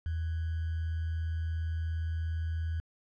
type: tone with sample-and-hold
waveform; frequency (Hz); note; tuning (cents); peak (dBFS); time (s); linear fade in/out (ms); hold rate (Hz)
sine; 81.4; E2; -21; -30; 0.06-2.8; 0; 1575
effects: low-pass 3000 Hz 12 dB/octave